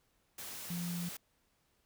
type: tone in noise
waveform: sine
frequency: 173.9 Hz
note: F3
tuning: 7 cents flat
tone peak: -36 dBFS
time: 0.7-1.09 s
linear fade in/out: 5 ms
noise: white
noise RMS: -45 dBFS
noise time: 0.38-1.17 s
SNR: +6 dB
effects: pink hiss -75 dBFS RMS until 1.85 s